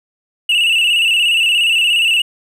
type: tone with vibrato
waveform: triangle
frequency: 2778 Hz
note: F7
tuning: 10 cents flat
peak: -9 dBFS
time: 0.49-2.22 s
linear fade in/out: 5 ms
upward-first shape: square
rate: 17 Hz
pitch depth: 61 cents each way
effects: none